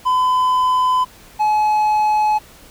triangle tone pair in turn, 1012 / 851 Hz, B5 / G#5, +42 / +42 cents, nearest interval minor third, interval 300 cents, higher first, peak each -11 dBFS, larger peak neither, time 0.05-1.05 / 1.39-2.39 s, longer neither, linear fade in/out 20 ms, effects pink hiss -44 dBFS RMS until 2.7 s

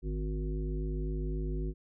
harmonic tone with a mistuned harmonic, 51.91 Hz, G#1, in tune, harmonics 1 / 3 / 5 / 7 / 9, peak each -32 / -39 / -43 / -41 / -53 dBFS, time 0.02-1.74 s, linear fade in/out 50 ms, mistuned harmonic 3, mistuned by -41 cents, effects none

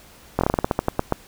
slowing click train, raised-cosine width 1 ms, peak -4 dBFS, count 13, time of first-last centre 0.39-1.124 s, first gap 21 ms, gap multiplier 1.18, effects pink hiss -48 dBFS RMS until 1.27 s

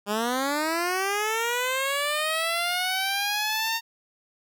10% pulse linear sweep, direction up, 200 to 920 Hz, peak -16 dBFS, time 0.06-3.81 s, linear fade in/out 50 ms, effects none

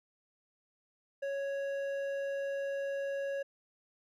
sine tone with hard clipping, 554.4 Hz, C#5, in tune, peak -35 dBFS, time 1.22-3.43 s, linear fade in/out 10 ms, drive 8 dB, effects none

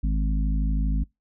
harmonic tone, 52.6 Hz, G#1, 23 cents sharp, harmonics 1 / 3 / 4 / 5, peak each -21 / -31 / -33 / -35 dBFS, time 0.03-1.04 s, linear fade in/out 10 ms, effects noise-tail reverb RT60 0.2 s tail -25 dB re dry

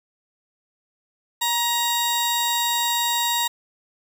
sawtooth tone pair together, 943 / 3772 Hz, A#5 / A#7, +20 / +20 cents, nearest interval 2 octaves, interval 2400 cents, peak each -19 dBFS, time 1.41-3.48 s, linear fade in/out 10 ms, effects none

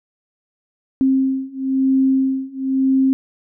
sine beating tone pair, 265.2 / 266.2 Hz, C4 / C4, +23 / +30 cents, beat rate 1 Hz, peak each -18 / -17 dBFS, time 1.01-3.13 s, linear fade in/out 0 ms, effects none

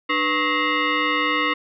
sine tone with frequency modulation, 493.5 Hz, B4, 1 cent flat, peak -18 dBFS, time 0.09-1.54 s, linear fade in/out 10 ms, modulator 793 Hz, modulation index 3, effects none

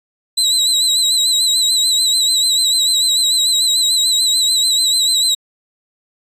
30% pulse tone with vibrato, 3951 Hz, B7, in tune, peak -9 dBFS, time 0.37-5.35 s, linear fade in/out 10 ms, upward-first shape sine, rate 6.8 Hz, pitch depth 65 cents each way, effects resampled to 32000 Hz

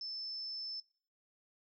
sine tone, 5274 Hz, E8, in tune, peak -40 dBFS, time 0.01-0.8 s, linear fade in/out 2 ms, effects noise-tail reverb RT60 0.4 s tail -18 dB re dry

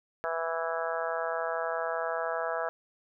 harmonic tone, 164.81 Hz, E3, in tune, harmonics 3 / 4 / 5 / 6 / 7 / 8 / 9 / 10, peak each -36 / -33 / -40 / -39 / -42 / -37 / -43 / -39 dBFS, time 0.24-2.69 s, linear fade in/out 0 ms, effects none

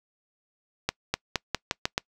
accelerating click train, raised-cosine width 0.2 ms, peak -7 dBFS, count 7, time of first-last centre 0.89-1.979 s, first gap 250 ms, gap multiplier 0.87, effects noise-tail reverb RT60 0.1 s tail -25 dB re dry

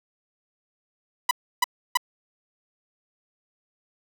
sawtooth tone bursts, 990 Hz, B5, 4 cents sharp, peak -13 dBFS, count 3, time 1.29-1.973 s, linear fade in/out 5 ms, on 21 ms, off 310 ms, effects none

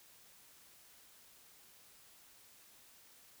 silence, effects white hiss -62 dBFS RMS until 3.4 s

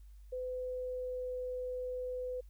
sine tone with pitch glide, 506 to 502.8 Hz, B4 to B4, +42 to +31 cents, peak -36 dBFS, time 0.32-2.41 s, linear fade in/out 10 ms, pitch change -11 cents, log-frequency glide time 0.48-1.36 s, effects added 50 Hz sine -51 dBFS peak until 2.49 s + white hiss -75 dBFS RMS until 2.49 s

